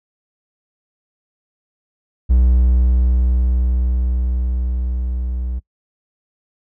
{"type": "tone with level ramp", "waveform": "triangle", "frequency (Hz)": 61.9, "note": "B1", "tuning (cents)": 5, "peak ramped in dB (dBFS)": [-7, -18], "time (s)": [2.29, 5.6], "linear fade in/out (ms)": 20, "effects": ["noise-tail reverb RT60 0.1 s tail -24 dB re dry"]}